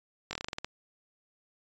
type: slowing click train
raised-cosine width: 0.2 ms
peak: -17 dBFS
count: 10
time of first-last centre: 0.31-0.646 s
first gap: 20 ms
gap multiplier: 1.15
effects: resampled to 16000 Hz